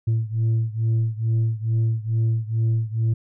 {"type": "beating tone pair", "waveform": "sine", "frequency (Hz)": [112, 114.3], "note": ["A2", "A#2"], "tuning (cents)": [31, -34], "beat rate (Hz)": 2.3, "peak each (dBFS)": [-19, -21], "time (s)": [0.07, 3.14], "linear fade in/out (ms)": 10, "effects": ["tanh soft clip ceiling -16 dBFS"]}